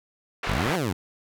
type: band-pass noise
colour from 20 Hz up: pink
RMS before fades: -30 dBFS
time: 0.43-0.76 s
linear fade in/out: 5 ms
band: 670 to 2700 Hz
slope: 12 dB/octave
type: exponential two-way sweep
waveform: 15% pulse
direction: up then down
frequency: 38.36 to 196 to 82.1 Hz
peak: -18 dBFS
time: 0.47-0.93 s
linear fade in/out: 10 ms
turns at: 0.75 s
type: clicks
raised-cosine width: 5 ms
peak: -25 dBFS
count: 3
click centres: 0.531 / 0.663 / 0.695 s
effects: none